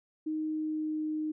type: tone with pitch glide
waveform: sine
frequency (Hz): 311.1 to 308.8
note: D#4 to D#4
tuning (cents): 0 to -13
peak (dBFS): -30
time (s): 0.26-1.32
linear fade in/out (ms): 10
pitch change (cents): -13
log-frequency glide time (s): 0.46-1.03
effects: none